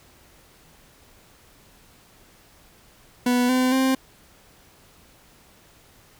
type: tone with pitch steps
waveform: 40% pulse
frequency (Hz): 246.5 / 255.3 / 263.1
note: B3 / C4 / C4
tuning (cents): -3 / -42 / +10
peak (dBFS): -17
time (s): 3.26-3.95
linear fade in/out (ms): 5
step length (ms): 230
effects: pink hiss -54 dBFS RMS until 6.19 s